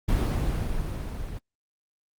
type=noise with level ramp; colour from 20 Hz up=brown; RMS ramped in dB=-22 to -35 dBFS; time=0.08-1.39 s; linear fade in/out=10 ms; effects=Opus 24 kbps